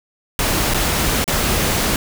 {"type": "noise with dropouts", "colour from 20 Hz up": "pink", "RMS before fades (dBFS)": -18, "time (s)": [0.39, 1.96], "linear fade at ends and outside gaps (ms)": 1, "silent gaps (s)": [[0.738, 0.744], [1.242, 1.278]], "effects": []}